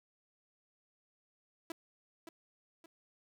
sawtooth tone with echo, 329.6 Hz, E4, in tune, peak -35 dBFS, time 1.7-1.72 s, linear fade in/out 2 ms, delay 570 ms, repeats 2, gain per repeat -8 dB, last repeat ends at 2.86 s, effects none

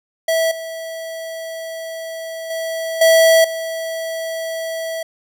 square tone with level steps, 653 Hz, E5, 17 cents flat, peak -15 / -27 / -22 / -9 / -23 dBFS, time 0.28-5.03 s, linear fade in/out 5 ms, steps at 0.51 / 2.5 / 3.01 / 3.44 s, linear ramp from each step 5 ms, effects none

